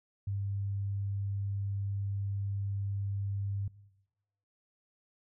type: tone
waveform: sine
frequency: 99.5 Hz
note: G2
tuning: 26 cents sharp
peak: -31 dBFS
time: 0.27-3.68 s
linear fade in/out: 5 ms
effects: noise-tail reverb RT60 1.0 s tail -21 dB re dry